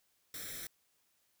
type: noise with comb filter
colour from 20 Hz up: white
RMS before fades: -44 dBFS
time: 0.34-0.67 s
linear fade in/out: 2 ms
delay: 0.53 ms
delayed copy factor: +0.8
effects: white hiss -75 dBFS RMS until 1.4 s